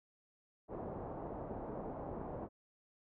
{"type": "low-pass noise", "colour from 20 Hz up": "white", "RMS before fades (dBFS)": -44, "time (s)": [0.68, 2.49], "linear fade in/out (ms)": 50, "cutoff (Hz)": 780, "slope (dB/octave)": 24, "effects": []}